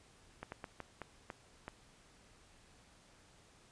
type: slowing click train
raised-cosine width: 0.5 ms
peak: -28 dBFS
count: 7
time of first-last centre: 0.43-1.681 s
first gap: 91 ms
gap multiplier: 1.33
effects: pink hiss -64 dBFS RMS until 3.71 s + resampled to 22050 Hz